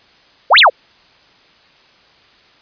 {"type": "exponential two-way sweep", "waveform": "sine", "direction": "up then down", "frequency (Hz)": [440, 4459, 440], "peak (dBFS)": -4, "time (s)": [0.5, 0.7], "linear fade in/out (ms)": 20, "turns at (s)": 0.59, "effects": ["white hiss -49 dBFS RMS until 2.61 s", "resampled to 11025 Hz"]}